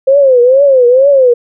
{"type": "tone with vibrato", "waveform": "sine", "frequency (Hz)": 523.3, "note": "C5", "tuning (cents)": 0, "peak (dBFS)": -3, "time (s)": [0.07, 1.34], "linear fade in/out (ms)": 10, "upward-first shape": "triangle", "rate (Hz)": 2.2, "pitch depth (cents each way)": 170, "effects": []}